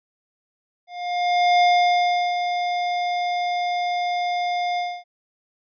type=tone with ADSR envelope; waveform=square; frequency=709 Hz; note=F5; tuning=26 cents sharp; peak=-14 dBFS; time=0.87-5.04 s; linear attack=740 ms; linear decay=730 ms; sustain=-8 dB; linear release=260 ms; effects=resampled to 11025 Hz